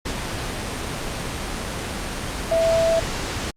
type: tone in noise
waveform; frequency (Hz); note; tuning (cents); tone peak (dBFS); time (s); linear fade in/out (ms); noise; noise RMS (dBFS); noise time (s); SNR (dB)
sine; 659.3; E5; 0; -16; 2.51-3; 10; pink; -27; 0.05-3.51; +8
effects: low-pass 8000 Hz 12 dB/octave + Opus 48 kbps